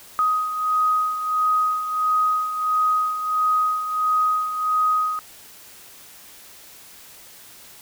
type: beating tone pair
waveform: sine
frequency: 1253 / 1254.5 Hz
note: D#6 / D#6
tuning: +12 / +14 cents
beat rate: 1.5 Hz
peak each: -19 / -26 dBFS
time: 0.19-5.19 s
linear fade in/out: 0 ms
effects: white hiss -45 dBFS RMS until 7.81 s